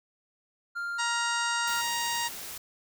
triangle tone, 1396.9 Hz, F6, in tune, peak -29 dBFS, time 0.75-1.82 s, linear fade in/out 20 ms
harmonic tone, 940 Hz, A#5, 14 cents sharp, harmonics 1 / 2 / 3 / 4 / 5 / 6 / 7 / 8 / 9, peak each -32 / -35 / -37 / -38 / -39 / -40 / -40 / -41 / -42 dBFS, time 0.98-2.29 s, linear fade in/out 20 ms
white noise, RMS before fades -40 dBFS, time 1.67-2.58 s, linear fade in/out 5 ms
effects none

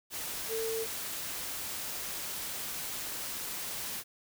sine tone in noise, 448.3 Hz, A4, 32 cents sharp, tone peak -32 dBFS, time 0.48-0.87 s, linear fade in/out 50 ms, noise white, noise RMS -38 dBFS, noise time 0.1-4.04 s, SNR +3 dB, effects none

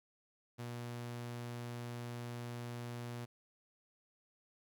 sawtooth tone, 120 Hz, B2, 49 cents flat, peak -38 dBFS, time 0.58-3.26 s, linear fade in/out 20 ms, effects 13-bit

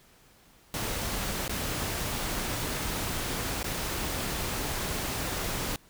pink noise with dropouts, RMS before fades -32 dBFS, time 0.74-5.76 s, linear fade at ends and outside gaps 1 ms, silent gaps 1.48-1.494 / 3.63-3.642 s, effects pink hiss -59 dBFS RMS until 5.89 s

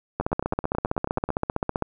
two click trains, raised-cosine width 1 ms, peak -9 / -15 dBFS, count 26 / 11, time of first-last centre 0.2-1.823 / 0.21-1.29 s, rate 15.4 / 9.26 Hz, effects none

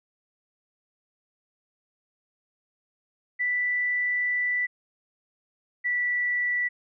sine tone pair in turn, 1975.5 / 1960.7 Hz, B6 / B6, 0 / -13 cents, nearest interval unison, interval 13 cents, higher first, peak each -23 dBFS, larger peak neither, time 3.39-4.67 / 5.84-6.69 s, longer first, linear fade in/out 20 ms, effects none

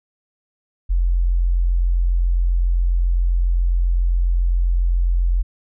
sine tone, 43.71 Hz, F1, 2 cents sharp, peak -14 dBFS, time 0.89-5.43 s, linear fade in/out 20 ms, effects none

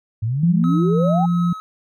sine exponential sweep, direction up, 103.5 to 830.6 Hz, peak -18 dBFS, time 0.22-1.26 s, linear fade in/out 10 ms
sine tone with pitch glide, 170 to 173.67 Hz, F3 to F3, -46 to -9 cents, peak -15 dBFS, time 0.43-1.53 s, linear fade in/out 5 ms, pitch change +37 cents, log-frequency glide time 1.05-1.2 s
triangle tone with tremolo, 1281 Hz, E6, 50 cents flat, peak -25 dBFS, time 0.64-1.6 s, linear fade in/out 0 ms, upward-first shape triangle, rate 2.8 Hz, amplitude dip 45%
effects none

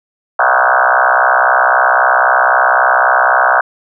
sine tone with frequency modulation, 1108.7 Hz, C#6, in tune, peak -7 dBFS, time 0.39-3.61 s, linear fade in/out 5 ms, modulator 63.8 Hz, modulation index 7.5, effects none

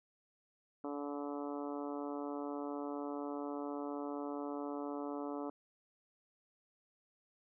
harmonic tone, 144.2 Hz, D3, 31 cents flat, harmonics 2 / 3 / 4 / 5 / 6 / 7 / 8 / 9, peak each -41 / -45 / -47 / -49 / -51 / -52 / -53 / -54 dBFS, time 0.84-5.5 s, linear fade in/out 2 ms, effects none

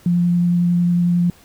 sine tone with vibrato, 174.61 Hz, F3, in tune, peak -13 dBFS, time 0.06-1.3 s, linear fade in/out 2 ms, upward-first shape sine, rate 11 Hz, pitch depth 9 cents each way, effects pink hiss -49 dBFS RMS until 1.44 s

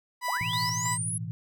30% pulse tone with tremolo, 987.8 Hz, B5, in tune, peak -25 dBFS, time 0.21-0.98 s, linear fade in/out 50 ms, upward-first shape square, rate 3.1 Hz, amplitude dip 45%
sine linear sweep, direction up, 574 to 11000 Hz, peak -30 dBFS, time 0.28-1.18 s, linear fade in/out 5 ms
sine chord, A suspended second, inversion none, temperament equal, 110 / 123.47 / 164.81 Hz, A2 / B2 / E3, 0 / 0 / 0 cents, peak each -35 / -38 / -36 dBFS, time 0.41-1.31 s, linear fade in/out 0 ms
effects none

